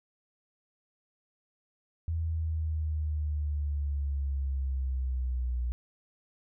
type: linear sweep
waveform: sine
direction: down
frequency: 82.41 to 60.3 Hz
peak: -28 dBFS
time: 2.08-5.72 s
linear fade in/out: 0 ms
effects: none